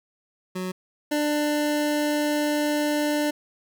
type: tone pair in turn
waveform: 25% pulse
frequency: 184.5 / 297 Hz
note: F#3 / D4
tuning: -5 / +20 cents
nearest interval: minor sixth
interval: 825 cents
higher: second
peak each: -24 / -18 dBFS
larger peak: second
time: 0.55-0.72 / 1.11-3.31 s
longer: second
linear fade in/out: 10 ms
effects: none